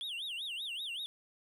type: tone with vibrato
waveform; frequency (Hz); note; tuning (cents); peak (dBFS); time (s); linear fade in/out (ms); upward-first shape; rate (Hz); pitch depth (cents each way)
triangle; 3218; G7; +45; -36; 0.01-1.06; 0; sine; 5.2; 290
effects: none